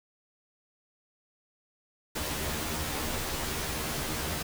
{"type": "noise with comb filter", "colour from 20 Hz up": "pink", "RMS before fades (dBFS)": -33, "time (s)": [2.15, 4.43], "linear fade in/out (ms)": 10, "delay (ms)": 13, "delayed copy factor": 0.85, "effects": []}